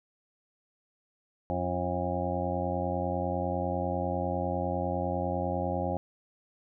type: harmonic tone with a mistuned harmonic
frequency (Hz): 90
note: F#2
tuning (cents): -47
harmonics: 1 / 2 / 3 / 4 / 6 / 7 / 8 / 9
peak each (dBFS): -35 / -36 / -38 / -39 / -34 / -37 / -38 / -36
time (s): 1.5-5.97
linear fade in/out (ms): 0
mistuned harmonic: 4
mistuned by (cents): -47
effects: none